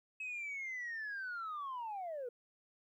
sine linear sweep, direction down, 2576 to 466.2 Hz, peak -38 dBFS, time 0.2-2.29 s, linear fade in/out 5 ms, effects tanh soft clip ceiling -37 dBFS + 13-bit

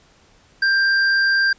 square tone, 1584 Hz, G6, 18 cents sharp, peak -15 dBFS, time 0.62-1.53 s, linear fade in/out 5 ms, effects pink hiss -54 dBFS RMS until 1.58 s + resampled to 16000 Hz

